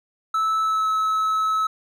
triangle tone with pitch glide, 1309 to 1294.7 Hz, E6 to E6, -13 to -32 cents, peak -17 dBFS, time 0.34-1.67 s, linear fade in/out 5 ms, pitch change -19 cents, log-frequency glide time 0.62-0.87 s, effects none

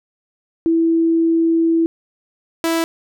sine / sawtooth tone pair in turn, 329.6 / 329.6 Hz, E4 / E4, 0 / 0 cents, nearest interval unison, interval 0 cents, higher neither, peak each -12 dBFS, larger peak neither, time 0.66-1.86 / 2.64-2.84 s, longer first, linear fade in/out 0 ms, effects none

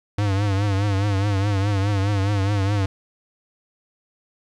square tone with vibrato, 100 Hz, G2, 35 cents sharp, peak -19 dBFS, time 0.18-2.86 s, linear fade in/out 5 ms, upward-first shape triangle, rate 4.8 Hz, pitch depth 93 cents each way, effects low-pass 6000 Hz 12 dB/octave + 10-bit

